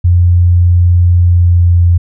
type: tone with pitch glide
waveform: sine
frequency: 87.9 to 86.84 Hz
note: F2 to F2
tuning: +12 to -9 cents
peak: -4 dBFS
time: 0.04-1.98 s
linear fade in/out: 10 ms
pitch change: -21 cents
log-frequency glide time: 1.19-1.84 s
effects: none